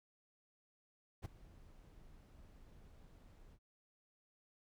brown noise with ADSR envelope, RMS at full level -41 dBFS, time 1.22-3.59 s, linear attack 31 ms, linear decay 14 ms, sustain -19 dB, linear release 60 ms, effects none

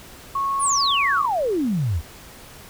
sine tone with pitch glide, 1100 to 1117.9 Hz, C#6 to C#6, -14 to +14 cents, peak -20 dBFS, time 0.35-1.26 s, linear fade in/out 5 ms, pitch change +28 cents, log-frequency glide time 0.6-0.92 s
sine exponential sweep, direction down, 10548 to 70.4 Hz, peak -19 dBFS, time 0.59-2.02 s, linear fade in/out 50 ms
effects pink hiss -43 dBFS RMS until 2.69 s

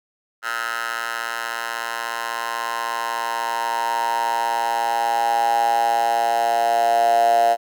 10% pulse tone with high-pass filter sweep, 116.4 Hz, A#2, 2 cents flat, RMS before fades -21 dBFS, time 0.42-7.57 s, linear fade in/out 50 ms, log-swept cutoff 1300 to 680 Hz, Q 9.7, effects none

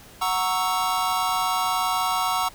square chord, F# dominant seventh, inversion none, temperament equal, 740 / 932.3 / 1108.7 / 1318.5 Hz, F#5 / A#5 / C#6 / E6, 0 / 0 / 0 / 0 cents, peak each -28 dBFS, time 0.21-2.49 s, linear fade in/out 10 ms, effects pink hiss -47 dBFS RMS until 2.54 s

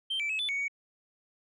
sine tone with pitch steps, 3137 / 2325 / 2576 / 3488 / 2230 / 2246 Hz, G7 / D7 / E7 / A7 / C#7 / C#7, +1 / -18 / -41 / -16 / +10 / +22 cents, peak -27 dBFS, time 0.1-0.682 s, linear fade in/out 10 ms, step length 97 ms, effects tanh soft clip ceiling -27 dBFS

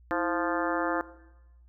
harmonic tone with a mistuned harmonic, 174.61 Hz, F3, in tune, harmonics 2 / 3 / 4 / 5 / 6 / 7 / 8 / 9 / 10, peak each -31 / -33 / -34 / -35 / -36 / -36 / -37 / -38 / -38 dBFS, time 0.11-1.01 s, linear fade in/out 0 ms, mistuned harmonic 2, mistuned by -110 cents, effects noise-tail reverb RT60 1.0 s tail -17 dB re dry + added 60 Hz sine -53 dBFS peak until 1.68 s

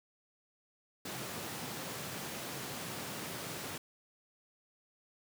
pink high-pass noise, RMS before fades -42 dBFS, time 1.05-3.78 s, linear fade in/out 5 ms, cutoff 110 Hz, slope 24 dB/octave, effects none

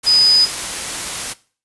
sine tone in noise, 4990 Hz, D#8, 4 cents sharp, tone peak -9 dBFS, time 0.06-0.46 s, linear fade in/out 20 ms, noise white, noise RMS -24 dBFS, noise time 0.03-1.34 s, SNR +12 dB, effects noise-tail reverb RT60 0.4 s tail -19 dB re dry + resampled to 24000 Hz

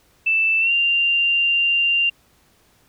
sine tone with pitch glide, 2648 to 2783 Hz, E7 to F7, +7 to -7 cents, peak -15 dBFS, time 0.26-2.1 s, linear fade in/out 10 ms, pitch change +86 cents, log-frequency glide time 0.6-0.72 s, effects pink hiss -58 dBFS RMS until 2.88 s

